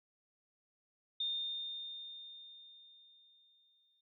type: tone with exponential decay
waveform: sine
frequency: 3636 Hz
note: A#7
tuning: 44 cents flat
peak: -33 dBFS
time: 1.2-4.01 s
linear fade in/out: 5 ms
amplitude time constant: 610 ms
effects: none